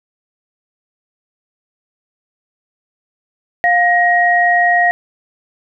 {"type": "tone pair together", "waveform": "sine", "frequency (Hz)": [705, 1885.4], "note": ["F5", "A#6"], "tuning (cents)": [16, 19], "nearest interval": "octave + perfect fourth", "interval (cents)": 1703, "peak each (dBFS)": -12, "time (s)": [3.64, 4.91], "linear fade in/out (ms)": 0, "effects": []}